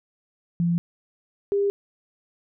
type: tone pair in turn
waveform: sine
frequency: 171.2 / 401.6 Hz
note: F3 / G4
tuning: -34 / +42 cents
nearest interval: octave + minor third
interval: 1476 cents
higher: second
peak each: -19 dBFS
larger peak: neither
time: 0.6-0.78 / 1.52-1.7 s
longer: neither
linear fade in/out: 0 ms
effects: none